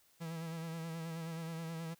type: tone with vibrato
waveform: 45% pulse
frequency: 164.1 Hz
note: E3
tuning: 8 cents flat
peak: -40 dBFS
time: 0.2-1.95 s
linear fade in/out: 20 ms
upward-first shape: sine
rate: 9.4 Hz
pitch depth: 37 cents each way
effects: white hiss -69 dBFS RMS until 1.99 s